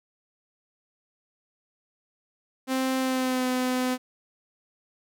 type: tone with pitch glide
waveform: sawtooth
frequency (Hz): 261.6 to 253.7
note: C4 to B3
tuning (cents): 0 to +47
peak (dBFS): -20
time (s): 2.67-3.98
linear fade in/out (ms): 50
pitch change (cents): -53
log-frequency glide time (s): 2.99-3.47
effects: none